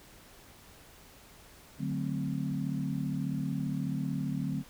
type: chord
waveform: sine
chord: D dominant seventh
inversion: none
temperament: equal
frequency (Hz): 146.83 / 185 / 220 / 261.6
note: D3 / F#3 / A3 / C4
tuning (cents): 0 / 0 / 0 / 0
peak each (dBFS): -34 / -36 / -38 / -36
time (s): 1.78-4.64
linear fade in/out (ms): 50
effects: pink hiss -55 dBFS RMS until 4.69 s